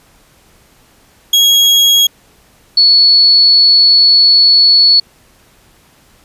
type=tone pair in turn; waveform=35% pulse / sine; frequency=3303 / 4409 Hz; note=G#7 / C#8; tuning=-10 / -10 cents; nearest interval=perfect fourth; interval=500 cents; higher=second; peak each=-4 dBFS; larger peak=neither; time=1.33-2.07 / 2.77-5 s; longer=second; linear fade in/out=5 ms; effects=pink hiss -48 dBFS RMS until 6.24 s + resampled to 32000 Hz